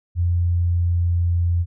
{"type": "tone with pitch glide", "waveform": "sine", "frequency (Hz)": [87, 86.35], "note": ["F2", "F2"], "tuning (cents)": [-6, -19], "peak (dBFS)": -16, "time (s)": [0.15, 1.66], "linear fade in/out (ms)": 50, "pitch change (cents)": -13, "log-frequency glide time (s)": [0.34, 1.46], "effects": []}